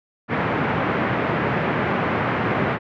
pink band-pass noise, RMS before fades -22 dBFS, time 0.28-2.79 s, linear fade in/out 50 ms, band 110 to 2200 Hz, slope 24 dB/octave, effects none

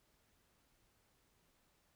silence, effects pink hiss -75 dBFS RMS until 1.95 s

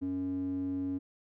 square tone with band-pass filter, 92.5 Hz, F#2, in tune, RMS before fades -34 dBFS, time 0.01-0.99 s, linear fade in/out 20 ms, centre 260 Hz, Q 6.7, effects none

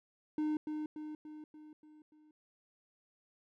triangle tone with echo, 305.3 Hz, D#4, 33 cents flat, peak -29 dBFS, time 0.38-0.57 s, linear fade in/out 2 ms, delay 290 ms, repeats 6, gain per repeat -5 dB, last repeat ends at 2.31 s, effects none

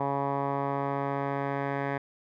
10% pulse tone with low-pass filter sweep, 139.6 Hz, C#3, 13 cents sharp, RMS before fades -30 dBFS, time 0-1.98 s, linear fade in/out 5 ms, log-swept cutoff 1000 to 1600 Hz, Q 3.4, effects none

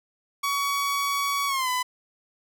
sawtooth tone with pitch glide, 1127 to 1004 Hz, C#6 to B5, +28 to +28 cents, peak -20 dBFS, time 0.43-1.83 s, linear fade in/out 10 ms, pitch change -200 cents, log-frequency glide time 1.47-1.69 s, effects none

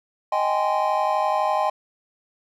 triangle chord, Ab major seventh, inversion second, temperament just, 623 / 778.7 / 830.6 / 1038.3 Hz, Eb5 / G5 / Ab5 / C6, +2 / -12 / 0 / -14 cents, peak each -23 dBFS, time 0.32-1.7 s, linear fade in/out 5 ms, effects none

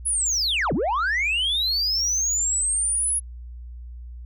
sine linear two-way sweep, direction down then up, 10548 to 121.8 to 10548 Hz, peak -18 dBFS, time 0.05-3.2 s, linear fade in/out 20 ms, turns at 0.73 s, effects tanh soft clip ceiling -19 dBFS + added 60 Hz sine -35 dBFS peak until 4.25 s

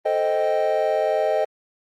triangle chord, A half-diminished seventh, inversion none, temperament equal, 440 / 523.3 / 622.3 / 784 Hz, A4 / C5 / Eb5 / G5, 0 / 0 / 0 / 0 cents, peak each -24 / -24 / -19 / -24 dBFS, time 0.05-1.45 s, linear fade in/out 10 ms, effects Opus 32 kbps

